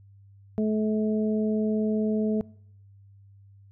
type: harmonic tone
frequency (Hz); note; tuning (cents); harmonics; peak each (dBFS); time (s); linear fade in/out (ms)
215.3; A3; -37; 1 / 2 / 3; -23 / -29 / -35; 0.58-2.41; 0
effects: noise-tail reverb RT60 0.7 s tail -24 dB re dry + added 99 Hz sine -50 dBFS peak until 3.71 s